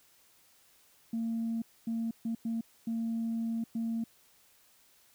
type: tone bursts at uneven times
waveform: sine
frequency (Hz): 228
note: A#3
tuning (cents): -38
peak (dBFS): -29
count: 6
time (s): 1.13-1.62 / 1.87-2.11 / 2.25-2.35 / 2.45-2.61 / 2.87-3.64 / 3.75-4.04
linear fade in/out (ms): 5
effects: tanh soft clip ceiling -27 dBFS + white hiss -64 dBFS RMS until 5.14 s